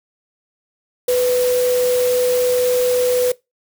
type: tone in noise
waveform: sine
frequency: 497.5 Hz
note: B4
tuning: 13 cents sharp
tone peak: -13 dBFS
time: 1.08-3.32 s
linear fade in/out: 5 ms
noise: white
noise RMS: -27 dBFS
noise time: 1.08-3.32 s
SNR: +11 dB
effects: noise-tail reverb RT60 0.2 s tail -21 dB re dry